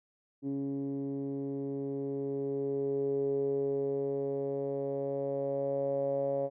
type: tone with low-pass filter sweep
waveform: 10% pulse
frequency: 138.59 Hz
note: C#3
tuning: in tune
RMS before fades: -33 dBFS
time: 0.42-6.5 s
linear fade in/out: 50 ms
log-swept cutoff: 310 to 580 Hz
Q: 6.6
effects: none